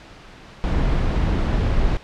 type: noise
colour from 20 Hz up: brown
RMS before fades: -19 dBFS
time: 0.64-1.97 s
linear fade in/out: 0 ms
effects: pink hiss -43 dBFS RMS until 2.03 s + low-pass 4000 Hz 12 dB/octave